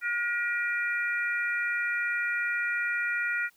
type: harmonic tone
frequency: 477.4 Hz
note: A#4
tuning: 41 cents sharp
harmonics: 3 / 4 / 5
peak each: -29 / -31 / -34 dBFS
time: 0.01-3.5 s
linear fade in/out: 50 ms
effects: white hiss -65 dBFS RMS until 3.56 s